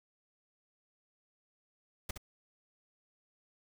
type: noise with echo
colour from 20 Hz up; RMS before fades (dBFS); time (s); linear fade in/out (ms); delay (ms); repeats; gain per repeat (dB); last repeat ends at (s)
pink; -37; 2.09-2.11; 5; 67; 1; -7; 2.177
effects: none